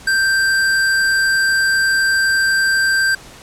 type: tone with sample-and-hold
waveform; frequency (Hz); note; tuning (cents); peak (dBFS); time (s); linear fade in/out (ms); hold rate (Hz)
sine; 1568; G6; 0; -12; 0.07-3.15; 5; 6300
effects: pink hiss -39 dBFS RMS until 3.42 s + low-pass 10000 Hz 12 dB/octave

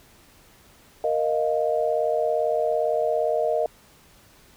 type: chord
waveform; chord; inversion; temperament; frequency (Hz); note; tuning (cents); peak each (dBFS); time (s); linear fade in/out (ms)
sine; Bb suspended fourth; none; just; 466.2 / 621.6 / 699.2; Bb4 / Eb5 / F5; 0 / -2 / +2; -25 / -23 / -27; 1.04-3.66; 2
effects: pink hiss -54 dBFS RMS until 4.56 s

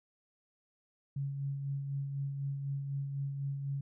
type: tone with tremolo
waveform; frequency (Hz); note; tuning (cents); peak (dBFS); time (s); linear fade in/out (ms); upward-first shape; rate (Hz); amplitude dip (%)
sine; 139.1; C#3; +6; -32; 1.16-3.81; 5; sine; 4; 40
effects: none

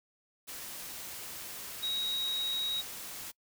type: tone in noise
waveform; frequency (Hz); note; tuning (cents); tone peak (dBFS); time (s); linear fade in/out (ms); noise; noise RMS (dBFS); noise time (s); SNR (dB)
sine; 3808; A#7; +36; -31; 1.82-2.82; 20; white; -43; 0.47-3.32; +9
effects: noise-tail reverb RT60 0.1 s tail -25 dB re dry

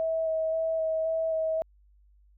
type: tone with vibrato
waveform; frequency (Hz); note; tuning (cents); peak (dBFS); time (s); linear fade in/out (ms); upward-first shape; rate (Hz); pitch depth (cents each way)
sine; 644; E5; -41; -25; 0-1.62; 0; square; 1.9; 11
effects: added 50 Hz sine -57 dBFS peak until 2.37 s

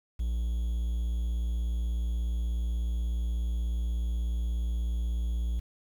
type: tone with quantisation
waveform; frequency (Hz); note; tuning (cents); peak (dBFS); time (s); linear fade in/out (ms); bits
triangle; 58.27; A#1; 0; -25; 0.19-5.6; 10; 9
effects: none

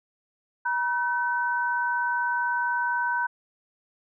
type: tone pair together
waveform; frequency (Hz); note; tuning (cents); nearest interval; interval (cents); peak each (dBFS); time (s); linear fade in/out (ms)
sine; 960 / 1523.9; B5 / G6; -49 / -49; minor sixth; 800; -26; 0.65-3.27; 10
effects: none

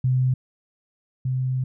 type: tone pair in turn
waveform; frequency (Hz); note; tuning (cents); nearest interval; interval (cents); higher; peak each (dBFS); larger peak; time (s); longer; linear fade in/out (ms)
sine; 128.4 / 129.14; C3 / C3; -32 / -22; unison; 10; second; -17 / -21; first; 0.04-0.34 / 1.25-1.64; second; 5
effects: none

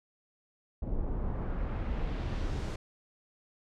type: noise with low-pass filter sweep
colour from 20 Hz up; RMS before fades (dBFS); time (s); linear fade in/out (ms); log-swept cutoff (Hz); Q
brown; -33; 0.82-2.76; 5; 560 to 8000; 0.93
effects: none

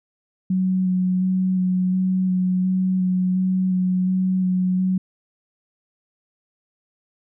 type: tone with vibrato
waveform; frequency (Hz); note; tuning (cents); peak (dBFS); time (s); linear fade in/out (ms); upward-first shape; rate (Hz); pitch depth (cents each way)
sine; 185; F#3; 0; -17; 0.5-4.98; 5; square; 1.4; 12
effects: none

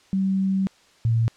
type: tone pair in turn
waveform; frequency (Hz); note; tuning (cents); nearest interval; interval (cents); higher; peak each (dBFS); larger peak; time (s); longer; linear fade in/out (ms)
sine; 192 / 114.37; G3 / A#2; -36 / -33; major sixth; 897; first; -19 / -17; second; 0.13-0.67 / 1.05-1.28; first; 0
effects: white hiss -56 dBFS RMS until 1.36 s + low-pass 6000 Hz 12 dB/octave

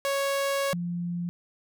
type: tone pair in turn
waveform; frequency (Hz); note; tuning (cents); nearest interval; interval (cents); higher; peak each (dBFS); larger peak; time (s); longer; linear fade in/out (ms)
sawtooth / sine; 554 / 173.85; C#5 / F3; -1 / -8; octave + minor sixth; 2007; first; -21 / -28; first; 0.05-0.73 / 0.73-1.29; first; 0
effects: none

